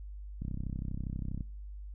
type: click train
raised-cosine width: 5 ms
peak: -25 dBFS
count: 33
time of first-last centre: 0.42-1.408 s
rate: 32.4 Hz
effects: noise-tail reverb RT60 0.6 s tail -24 dB re dry + added 50 Hz sine -41 dBFS peak until 1.94 s